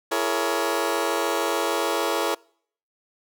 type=chord; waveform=20% pulse; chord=A# half-diminished seventh; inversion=second; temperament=just; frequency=335.6 / 419.5 / 466.2 / 559.4 Hz; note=E4 / G#4 / A#4 / C#5; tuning=+31 / +17 / 0 / +16 cents; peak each=-23 dBFS; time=0.11-2.35 s; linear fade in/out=10 ms; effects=noise-tail reverb RT60 0.6 s tail -26 dB re dry